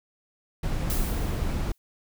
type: noise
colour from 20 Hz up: brown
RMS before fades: -27 dBFS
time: 0.63-1.72 s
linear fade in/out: 5 ms
type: noise with exponential decay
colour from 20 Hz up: blue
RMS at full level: -31 dBFS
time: 0.9-1.78 s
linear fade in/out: 0 ms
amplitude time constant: 190 ms
effects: none